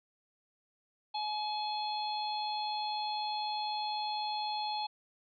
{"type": "harmonic tone", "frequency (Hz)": 848, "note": "G#5", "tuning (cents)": 36, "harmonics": [1, 3, 4, 5], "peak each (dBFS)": [-34, -48, -43, -40], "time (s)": [1.14, 4.87], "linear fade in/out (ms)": 10, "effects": []}